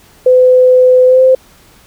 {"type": "tone with pitch glide", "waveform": "sine", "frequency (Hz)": [507, 519.2], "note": ["B4", "C5"], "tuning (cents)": [45, -13], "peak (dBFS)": -3, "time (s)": [0.26, 1.35], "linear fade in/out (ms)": 5, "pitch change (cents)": 42, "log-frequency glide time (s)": [1.06, 1.22], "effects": ["pink hiss -44 dBFS RMS until 1.86 s"]}